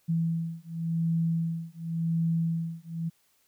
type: beating tone pair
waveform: sine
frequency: 164.81 / 165.72 Hz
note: E3 / E3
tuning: 0 / +9 cents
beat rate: 0.91 Hz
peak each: -29 dBFS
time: 0.08-3.1 s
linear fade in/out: 20 ms
effects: white hiss -68 dBFS RMS until 3.47 s